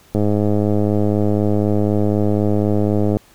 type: click train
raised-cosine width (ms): 2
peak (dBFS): -5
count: 315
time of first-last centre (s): 0.15-3.169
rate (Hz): 104
effects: pink hiss -50 dBFS RMS until 3.34 s